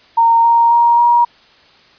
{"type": "tone with pitch steps", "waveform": "sine", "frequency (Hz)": [922, 931.6, 941.4, 951.2], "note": ["A#5", "A#5", "A#5", "A#5"], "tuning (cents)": [-19, -1, 17, 35], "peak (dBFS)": -7, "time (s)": [0.17, 1.25], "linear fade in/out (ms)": 10, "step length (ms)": 270, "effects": ["white hiss -47 dBFS RMS until 1.98 s", "resampled to 11025 Hz"]}